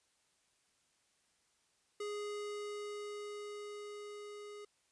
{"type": "tone with level ramp", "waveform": "square", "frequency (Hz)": 414.4, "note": "G#4", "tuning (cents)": -4, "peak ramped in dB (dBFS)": [-39, -48], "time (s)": [2, 4.65], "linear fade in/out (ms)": 5, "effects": ["white hiss -75 dBFS RMS until 4.91 s", "resampled to 22050 Hz"]}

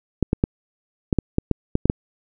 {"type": "clicks", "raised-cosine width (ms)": 3, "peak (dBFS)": -4, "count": 10, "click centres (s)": [0.227, 0.331, 0.439, 1.128, 1.187, 1.384, 1.513, 1.754, 1.856, 1.899], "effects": []}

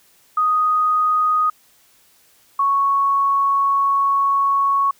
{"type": "tone pair in turn", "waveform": "sine", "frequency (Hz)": [1244.5, 1108.7], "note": ["D#6", "C#6"], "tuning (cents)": [0, 0], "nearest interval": "major second", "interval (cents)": 200, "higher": "first", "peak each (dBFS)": -14, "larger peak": "neither", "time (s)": [[0.37, 1.5], [2.59, 4.91]], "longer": "second", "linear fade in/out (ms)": 5, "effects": ["white hiss -55 dBFS RMS until 4.99 s"]}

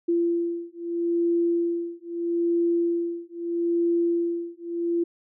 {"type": "beating tone pair", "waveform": "sine", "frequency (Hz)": [340.8, 341.58], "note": ["F4", "F4"], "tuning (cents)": [-42, -38], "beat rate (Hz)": 0.78, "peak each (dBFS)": [-25, -25], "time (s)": [0.08, 5.04], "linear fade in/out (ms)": 10, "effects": []}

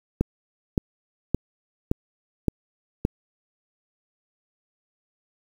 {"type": "click train", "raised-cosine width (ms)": 3, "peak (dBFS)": -7, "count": 6, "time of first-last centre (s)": [0.21, 3.051], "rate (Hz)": 1.76, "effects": ["7-bit"]}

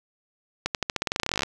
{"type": "accelerating click train", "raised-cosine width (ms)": 0.2, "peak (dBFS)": -7, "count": 21, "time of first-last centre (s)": [0.66, 1.433], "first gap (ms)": 88, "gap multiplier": 0.9, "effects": []}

